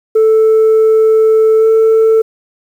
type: tone with pitch glide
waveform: sine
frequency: 440 to 444.3 Hz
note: A4 to A4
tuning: 0 to +17 cents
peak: -3 dBFS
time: 0.15-2.22 s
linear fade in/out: 10 ms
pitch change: +17 cents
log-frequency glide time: 1.58-1.66 s
effects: tanh soft clip ceiling -4 dBFS + 7-bit

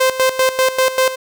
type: tone with tremolo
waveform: sawtooth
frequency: 520 Hz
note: C5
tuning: 11 cents flat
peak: -7 dBFS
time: 0-1.16 s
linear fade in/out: 10 ms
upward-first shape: square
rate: 5.1 Hz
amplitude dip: 75%
effects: none

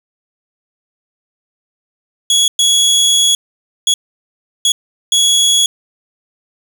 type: tone bursts at uneven times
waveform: 25% pulse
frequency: 3353 Hz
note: G#7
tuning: 16 cents sharp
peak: -5 dBFS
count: 5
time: 2.3-2.48 / 2.59-3.35 / 3.87-3.94 / 4.65-4.72 / 5.12-5.66 s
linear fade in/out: 2 ms
effects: none

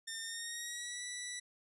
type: tone with pitch glide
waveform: 10% pulse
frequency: 1810 to 1962.5 Hz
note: A6 to B6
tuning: +48 to -11 cents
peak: -31 dBFS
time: 0.07-1.4 s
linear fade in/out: 10 ms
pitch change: +141 cents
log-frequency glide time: 0.2-1.03 s
effects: resampled to 24000 Hz

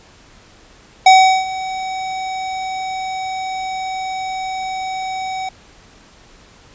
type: tone with ADSR envelope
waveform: square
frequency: 756 Hz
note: F#5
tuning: 37 cents sharp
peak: -4 dBFS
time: 1.06-5.49 s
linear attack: 5 ms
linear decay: 380 ms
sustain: -18 dB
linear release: 4 ms
effects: pink hiss -46 dBFS RMS until 6.74 s + resampled to 16000 Hz

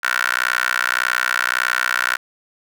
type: tone with high-pass filter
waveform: 15% pulse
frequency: 61.74 Hz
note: B1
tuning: in tune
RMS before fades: -20 dBFS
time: 0.03-2.17 s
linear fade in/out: 10 ms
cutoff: 1500 Hz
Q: 4.8
effects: none

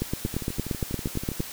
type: two click trains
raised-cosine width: 3 ms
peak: -13 / -20 dBFS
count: 13 / 15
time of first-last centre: 0.02-1.404 / 0.26-1.398 s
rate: 8.67 / 12.3 Hz
effects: white hiss -39 dBFS RMS until 1.52 s

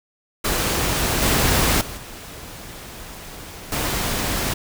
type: noise with level steps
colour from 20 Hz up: pink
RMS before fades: -21 / -18 / -33 / -37 / -23 dBFS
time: 0.44-4.54 s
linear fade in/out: 10 ms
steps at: 1.22 / 1.81 / 1.97 / 3.72 s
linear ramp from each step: 2 ms
effects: none

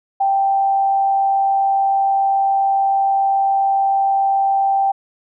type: tone with frequency modulation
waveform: sine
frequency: 784 Hz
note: G5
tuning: in tune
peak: -13 dBFS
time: 0.2-4.92 s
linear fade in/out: 10 ms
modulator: 107 Hz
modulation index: 0.2
effects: none

